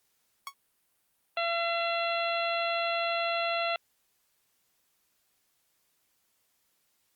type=tone with exponential decay; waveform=sawtooth; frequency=1109 Hz; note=C#6; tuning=in tune; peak=-28 dBFS; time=0.47-0.54 s; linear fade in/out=1 ms; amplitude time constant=15 ms
type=harmonic tone; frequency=678 Hz; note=E5; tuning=49 cents sharp; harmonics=1 / 2 / 3 / 4 / 5 / 6; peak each=-30 / -34 / -38 / -34 / -39 / -40 dBFS; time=1.37-3.76 s; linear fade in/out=2 ms
effects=white hiss -73 dBFS RMS until 7.15 s + Opus 48 kbps